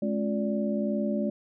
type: tone cluster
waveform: sine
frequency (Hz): 211.8 / 274.1 / 352.7 / 582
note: G#3 / C#4 / F4 / D5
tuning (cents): +34 / -19 / +17 / -16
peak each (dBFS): -27 / -34 / -35 / -32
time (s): 0.02-1.3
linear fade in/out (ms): 5
effects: none